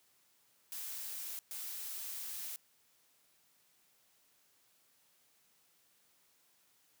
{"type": "noise bursts at uneven times", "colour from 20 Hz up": "blue", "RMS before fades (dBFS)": -43, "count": 2, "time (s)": [[0.72, 1.39], [1.51, 2.56]], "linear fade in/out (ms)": 0, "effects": ["white hiss -71 dBFS RMS until 7 s", "high-pass 80 Hz 12 dB/octave"]}